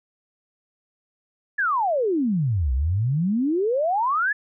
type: exponential two-way sweep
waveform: sine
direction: down then up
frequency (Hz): 1760 to 60.7 to 1760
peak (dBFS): -19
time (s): 1.58-4.33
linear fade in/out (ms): 10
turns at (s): 2.73
effects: none